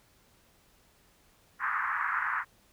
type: band-pass noise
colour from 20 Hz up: white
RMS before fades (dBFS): -31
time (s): 1.59-2.45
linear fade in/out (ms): 50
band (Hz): 1000 to 1800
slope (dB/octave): 48
effects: pink hiss -64 dBFS RMS until 2.72 s